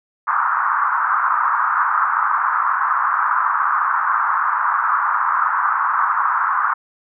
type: band-pass noise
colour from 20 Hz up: white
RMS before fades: -18 dBFS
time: 0.27-6.74 s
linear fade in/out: 10 ms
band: 980 to 1400 Hz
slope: 48 dB/octave
effects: none